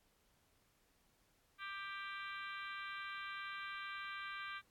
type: harmonic tone with a mistuned harmonic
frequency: 394.6 Hz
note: G4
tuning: 11 cents sharp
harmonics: 3 / 4 / 5 / 6 / 7 / 8 / 9 / 10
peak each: -48 / -48 / -55 / -51 / -58 / -56 / -60 / -59 dBFS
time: 1.58-4.62 s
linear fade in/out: 50 ms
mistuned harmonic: 6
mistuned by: -16 cents
effects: pink hiss -75 dBFS RMS until 4.7 s + AAC 64 kbps